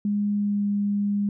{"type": "tone with pitch glide", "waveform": "sine", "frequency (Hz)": [205.4, 203.4], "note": ["G#3", "G#3"], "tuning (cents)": [-19, -36], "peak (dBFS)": -21, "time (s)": [0.05, 1.29], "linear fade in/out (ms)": 2, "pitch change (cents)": -17, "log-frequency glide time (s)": [0.34, 0.66], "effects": []}